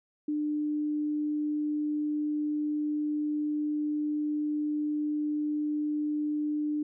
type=tone; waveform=sine; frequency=299.3 Hz; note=D4; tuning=33 cents sharp; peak=-27 dBFS; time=0.28-6.83 s; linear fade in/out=5 ms; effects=none